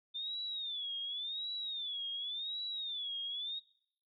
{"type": "tone with vibrato", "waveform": "sine", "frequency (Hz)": 3571, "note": "A7", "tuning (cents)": 25, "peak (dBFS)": -37, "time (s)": [0.14, 3.6], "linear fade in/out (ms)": 20, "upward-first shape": "sine", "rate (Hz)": 0.9, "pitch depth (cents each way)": 160, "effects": ["noise-tail reverb RT60 0.7 s tail -24 dB re dry"]}